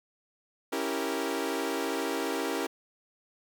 sawtooth chord, C# diminished seventh, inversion none, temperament equal, 277.2 / 329.6 / 392 / 466.2 Hz, C#4 / E4 / G4 / Bb4, 0 / 0 / 0 / 0 cents, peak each -31 dBFS, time 0.72-2.67 s, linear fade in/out 10 ms, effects none

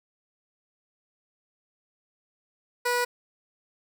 15% pulse tone, 487.8 Hz, B4, 21 cents flat, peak -17 dBFS, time 2.85-3.05 s, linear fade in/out 10 ms, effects none

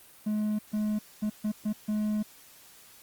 triangle tone bursts at uneven times, 212.1 Hz, G#3, 37 cents sharp, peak -24 dBFS, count 6, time 0.26-0.59 / 0.73-0.99 / 1.22-1.3 / 1.44-1.52 / 1.65-1.73 / 1.88-2.23 s, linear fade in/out 10 ms, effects white hiss -54 dBFS RMS until 3.02 s + Opus 32 kbps

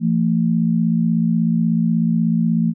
sine tone pair together, 169.1 / 225.5 Hz, E3 / A3, +44 / +43 cents, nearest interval perfect fourth, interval 499 cents, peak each -17 dBFS, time 0-2.74 s, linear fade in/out 50 ms, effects none

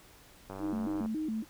click train, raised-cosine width 1 ms, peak -28 dBFS, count 55, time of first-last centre 0.5-1.06 s, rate 96.5 Hz
sine tone with vibrato, 261.6 Hz, C4, in tune, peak -31 dBFS, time 0.59-1.45 s, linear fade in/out 50 ms, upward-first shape square, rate 3.6 Hz, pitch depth 300 cents each way
effects pink hiss -57 dBFS RMS until 1.49 s

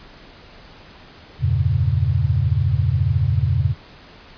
sine chord, E diminished seventh, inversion none, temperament equal with one note detuned, 83.9 / 98 / 116.54 / 138.59 Hz, E2 / G2 / Bb2 / Db3, +31 / 0 / 0 / 0 cents, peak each -21 dBFS, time 1.39-3.75 s, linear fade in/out 50 ms, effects pink hiss -44 dBFS RMS until 4.37 s + resampled to 11025 Hz

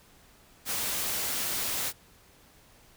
white noise, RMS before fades -31 dBFS, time 0.65-1.93 s, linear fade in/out 50 ms, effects pink hiss -58 dBFS RMS until 2.96 s

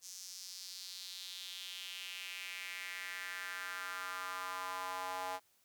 square tone with high-pass filter sweep, 92.5 Hz, F#2, in tune, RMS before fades -44 dBFS, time 0.01-5.4 s, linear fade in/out 50 ms, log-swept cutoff 6100 to 800 Hz, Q 3.1, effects white hiss -72 dBFS RMS until 5.64 s

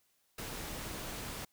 pink noise, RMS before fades -42 dBFS, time 0.38-1.45 s, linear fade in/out 5 ms, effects white hiss -74 dBFS RMS until 1.52 s

